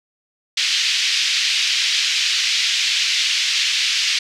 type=band-pass noise; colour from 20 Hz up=pink; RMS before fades=-19 dBFS; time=0.57-4.19 s; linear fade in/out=5 ms; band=2400 to 5500 Hz; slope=24 dB/octave; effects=none